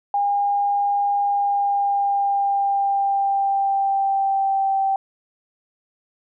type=tone with pitch glide; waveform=sine; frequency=809 to 778.3 Hz; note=G#5 to G5; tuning=-46 to -13 cents; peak=-17 dBFS; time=0.14-4.96 s; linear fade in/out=2 ms; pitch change=-67 cents; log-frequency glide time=1.21-4.83 s; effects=none